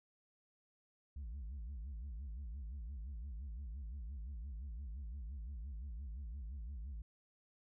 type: tone with vibrato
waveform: sine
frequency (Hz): 61.74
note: B1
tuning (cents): 0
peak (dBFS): -40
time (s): 1.16-7.02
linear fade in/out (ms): 5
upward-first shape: sine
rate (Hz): 5.8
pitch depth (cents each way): 290
effects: tanh soft clip ceiling -42 dBFS